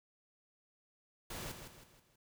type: noise with echo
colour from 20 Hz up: pink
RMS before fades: -44 dBFS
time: 1.3-1.52 s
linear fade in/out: 5 ms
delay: 160 ms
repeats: 4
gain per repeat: -7 dB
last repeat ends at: 2.16 s
effects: none